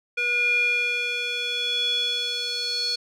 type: tone with band-pass filter sweep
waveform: square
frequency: 483.6 Hz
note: B4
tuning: 36 cents flat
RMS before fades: -25 dBFS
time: 0.17-2.96 s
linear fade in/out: 10 ms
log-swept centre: 2200 to 4400 Hz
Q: 7.5
effects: none